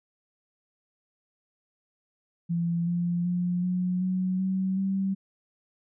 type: tone with pitch steps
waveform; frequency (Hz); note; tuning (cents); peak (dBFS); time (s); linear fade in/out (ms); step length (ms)
sine; 170 / 173.67 / 177.42 / 181.26 / 185.17 / 189.17 / 193.26; F3 / F3 / F3 / F#3 / F#3 / F#3 / G3; -46 / -9 / +28 / -35 / +2 / +39 / -24; -24; 2.49-5.15; 20; 380
effects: none